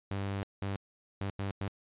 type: tone bursts at uneven times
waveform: sawtooth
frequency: 98.7 Hz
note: G2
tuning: 12 cents sharp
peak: -29 dBFS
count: 5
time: 0.11-0.43 / 0.62-0.76 / 1.21-1.3 / 1.39-1.51 / 1.61-1.68 s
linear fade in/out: 0 ms
effects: resampled to 8000 Hz